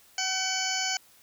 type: harmonic tone with a mistuned harmonic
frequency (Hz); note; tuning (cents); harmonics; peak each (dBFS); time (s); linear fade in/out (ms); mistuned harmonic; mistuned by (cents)
754; F#5; +32; 1 / 2 / 3 / 4 / 6 / 7 / 8 / 9; -35 / -35 / -35 / -35 / -35 / -35 / -35 / -35; 0.18-0.97; 2; 2; +16
effects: white hiss -58 dBFS RMS until 1.22 s